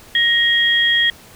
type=tone pair together; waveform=sine; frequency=1878 / 3269 Hz; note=A#6 / G#7; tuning=+12 / -28 cents; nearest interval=minor seventh; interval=960 cents; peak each=-15 dBFS; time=0.15-1.1 s; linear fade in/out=2 ms; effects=pink hiss -43 dBFS RMS until 1.35 s